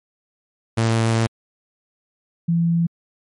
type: tone pair in turn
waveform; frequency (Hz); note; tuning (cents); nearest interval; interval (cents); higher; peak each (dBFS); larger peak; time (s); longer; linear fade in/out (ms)
sawtooth / sine; 113.5 / 168.49; A#2 / E3; -46 / +38; perfect fifth; 684; second; -12 / -15; first; 0.77-1.27 / 2.48-2.87; first; 10
effects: MP3 48 kbps